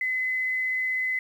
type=tone with quantisation; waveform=sine; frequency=2029 Hz; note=B6; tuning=46 cents sharp; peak=-24 dBFS; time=0.01-1.19 s; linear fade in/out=2 ms; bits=9; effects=none